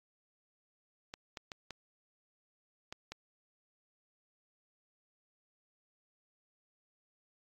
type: clicks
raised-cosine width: 0.2 ms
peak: -25 dBFS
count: 6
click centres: 1.139 / 1.372 / 1.518 / 1.707 / 2.925 / 3.12 s
effects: AAC 48 kbps